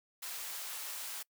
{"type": "high-pass noise", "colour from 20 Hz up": "white", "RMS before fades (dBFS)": -42, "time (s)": [0.22, 1.23], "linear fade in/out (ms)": 10, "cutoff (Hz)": 690, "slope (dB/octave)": 12, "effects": ["noise-tail reverb RT60 0.1 s tail -25 dB re dry"]}